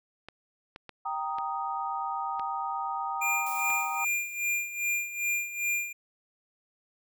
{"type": "clicks", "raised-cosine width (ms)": 0.3, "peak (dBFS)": -26, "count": 6, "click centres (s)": [0.286, 0.761, 0.893, 1.385, 2.396, 3.703]}
{"type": "chord", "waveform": "sine", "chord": "Eb major", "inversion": "first", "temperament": "equal", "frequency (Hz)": [784, 932.3, 1244.5], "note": ["G5", "Bb5", "Eb6"], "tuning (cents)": [0, 0, 0], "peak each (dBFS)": -34, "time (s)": [1.05, 4.05], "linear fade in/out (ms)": 10}
{"type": "tone with tremolo", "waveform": "square", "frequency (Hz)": 2400, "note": "D7", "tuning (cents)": 37, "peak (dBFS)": -26, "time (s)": [3.21, 5.93], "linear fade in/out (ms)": 10, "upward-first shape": "sine", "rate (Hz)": 2.5, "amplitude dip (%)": 75}
{"type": "noise with exponential decay", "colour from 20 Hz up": "violet", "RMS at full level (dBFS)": -38, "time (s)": [3.46, 5.44], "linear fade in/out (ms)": 5, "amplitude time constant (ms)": 430}
{"effects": []}